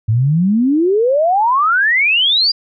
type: exponential sweep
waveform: sine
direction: up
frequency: 104.4 to 4900 Hz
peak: -10 dBFS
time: 0.08-2.52 s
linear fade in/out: 10 ms
effects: none